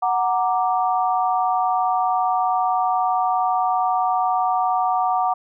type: chord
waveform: sine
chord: Gb augmented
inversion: none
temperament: equal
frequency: 740 / 932.3 / 1174.7 Hz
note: Gb5 / Bb5 / D6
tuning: 0 / 0 / 0 cents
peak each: -19 / -24 / -24 dBFS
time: 0.02-5.34 s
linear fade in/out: 10 ms
effects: none